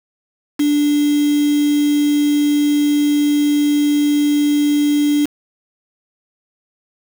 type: tone with quantisation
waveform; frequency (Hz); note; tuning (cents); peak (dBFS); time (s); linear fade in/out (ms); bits
sine; 292.9; D4; -5; -12; 0.59-5.26; 10; 4
effects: none